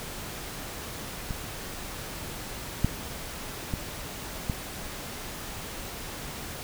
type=clicks; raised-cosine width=5 ms; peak=-21 / -9 / -17 / -15 dBFS; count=4; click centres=1.308 / 2.846 / 3.738 / 4.498 s; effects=pink hiss -38 dBFS RMS until 6.63 s